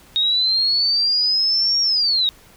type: linear two-way sweep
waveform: sine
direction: up then down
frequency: 3729 to 5600 to 3729 Hz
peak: -15 dBFS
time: 0.16-2.29 s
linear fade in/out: 0 ms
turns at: 1.81 s
effects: pink hiss -49 dBFS RMS until 2.56 s